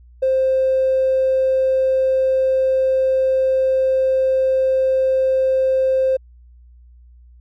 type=tone with tanh clipping; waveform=triangle; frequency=525 Hz; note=C5; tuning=6 cents sharp; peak=-13 dBFS; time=0.22-6.17 s; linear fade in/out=10 ms; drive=1 dB; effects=added 60 Hz sine -43 dBFS peak until 7.4 s